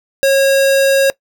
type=tone; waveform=square; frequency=545 Hz; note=C#5; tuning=29 cents flat; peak=-9 dBFS; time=0.23-1.1 s; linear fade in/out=0 ms; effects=noise-tail reverb RT60 0.1 s tail -21 dB re dry